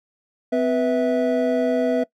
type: tone cluster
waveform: triangle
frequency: 254.9 / 491.7 / 655 Hz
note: C4 / B4 / E5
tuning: -45 / -8 / -11 cents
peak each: -20 dBFS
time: 0.52-2.04 s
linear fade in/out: 10 ms
effects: noise-tail reverb RT60 0.1 s tail -21 dB re dry